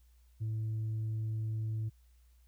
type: tone with tanh clipping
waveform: sine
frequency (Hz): 110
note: A2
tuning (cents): 0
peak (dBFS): -33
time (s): 0.4-1.9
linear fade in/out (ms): 20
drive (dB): 1
effects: added 60 Hz sine -60 dBFS peak until 2.47 s + white hiss -75 dBFS RMS until 2.47 s